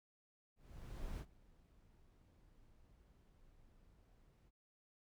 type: noise with ADSR envelope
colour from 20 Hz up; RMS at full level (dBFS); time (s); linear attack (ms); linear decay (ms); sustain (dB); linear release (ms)
brown; -44; 0.56-4.51; 630; 64; -23; 37
effects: none